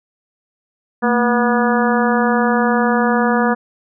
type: harmonic tone with a mistuned harmonic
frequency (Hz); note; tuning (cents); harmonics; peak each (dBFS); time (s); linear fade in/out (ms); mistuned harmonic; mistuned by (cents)
242.4; B3; -32; 1 / 2 / 3 / 4 / 5 / 6 / 7; -16 / -19 / -21 / -22 / -23 / -24 / -24; 1.02-3.55; 20; 1; -110
effects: none